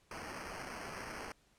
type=noise with sample-and-hold; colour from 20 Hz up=violet; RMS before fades=-45 dBFS; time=0.11-1.32 s; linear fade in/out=2 ms; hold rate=3675 Hz; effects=pink hiss -70 dBFS RMS until 1.58 s + low-pass 10000 Hz 12 dB/octave